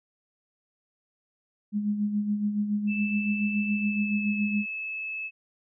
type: tone with tremolo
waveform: sine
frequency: 207.7 Hz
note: G#3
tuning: in tune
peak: -22 dBFS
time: 1.72-4.66 s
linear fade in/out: 50 ms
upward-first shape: sine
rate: 7.1 Hz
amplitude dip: 55%
type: tone with pitch glide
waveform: sine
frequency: 2638 to 2603 Hz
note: E7 to E7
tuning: +1 to -22 cents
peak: -31 dBFS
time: 2.87-5.31 s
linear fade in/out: 50 ms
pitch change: -23 cents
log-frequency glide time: 3.72-4.33 s
effects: none